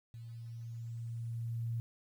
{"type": "tone with level ramp", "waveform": "sine", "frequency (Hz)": 116, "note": "A#2", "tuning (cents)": -8, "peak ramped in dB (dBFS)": [-45, -33], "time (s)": [0.14, 1.8], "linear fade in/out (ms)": 0, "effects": ["11-bit"]}